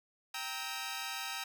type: chord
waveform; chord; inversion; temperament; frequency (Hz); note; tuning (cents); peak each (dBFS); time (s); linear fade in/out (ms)
10% pulse; E diminished; first; equal with one note detuned; 784 / 932.3 / 1291.4; G5 / Bb5 / E6; 0 / 0 / -36; -34; 0.34-1.44; 5
effects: none